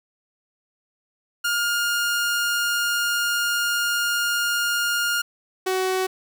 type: tone pair in turn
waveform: sawtooth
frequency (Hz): 1415 / 374.8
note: F6 / F#4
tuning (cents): +22 / +22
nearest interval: octave + major seventh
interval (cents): 2300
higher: first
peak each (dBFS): -17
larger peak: neither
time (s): 1.44-5.22 / 5.66-6.07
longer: first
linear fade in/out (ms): 10
effects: none